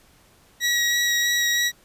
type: tone with vibrato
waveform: 20% pulse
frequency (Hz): 1914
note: A#6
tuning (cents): +45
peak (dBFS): -14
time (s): 0.6-1.72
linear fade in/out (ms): 50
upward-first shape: sine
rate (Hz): 3.1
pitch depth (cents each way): 9
effects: pink hiss -56 dBFS RMS until 1.84 s + resampled to 32000 Hz